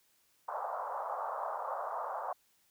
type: band-pass noise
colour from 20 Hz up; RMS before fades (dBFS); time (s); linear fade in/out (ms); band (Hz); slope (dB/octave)
white; -38; 0.48-2.33; 5; 550 to 1200; 48
effects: white hiss -71 dBFS RMS until 2.7 s